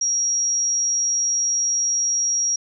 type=tone; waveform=sine; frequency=5660 Hz; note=F8; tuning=22 cents sharp; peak=-18 dBFS; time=0.01-2.56 s; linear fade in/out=5 ms; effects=none